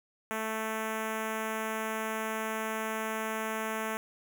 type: tone with notch filter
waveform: 5% pulse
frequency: 220 Hz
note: A3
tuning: in tune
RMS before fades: -34 dBFS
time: 0.31-3.97 s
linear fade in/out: 0 ms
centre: 4500 Hz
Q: 0.55
effects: none